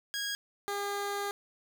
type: tone pair in turn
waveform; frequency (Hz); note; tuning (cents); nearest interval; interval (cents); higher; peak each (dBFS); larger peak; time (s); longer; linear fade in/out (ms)
15% pulse; 1642 / 404.1; G#6 / G#4; -20 / -47; 2 octaves; 2427; first; -26; neither; 0.14-0.35 / 0.68-1.31; second; 0
effects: none